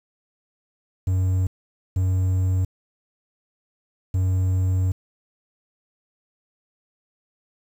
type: tone bursts at uneven times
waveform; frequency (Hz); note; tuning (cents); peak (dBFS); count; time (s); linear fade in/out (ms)
triangle; 92.9; F#2; +7; -16; 3; 1.07-1.47 / 1.96-2.65 / 4.14-4.92; 5
effects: 8-bit